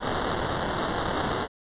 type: noise with sample-and-hold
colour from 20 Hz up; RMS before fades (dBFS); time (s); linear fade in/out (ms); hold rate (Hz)
violet; -28; 0-1.48; 50; 2450
effects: resampled to 8000 Hz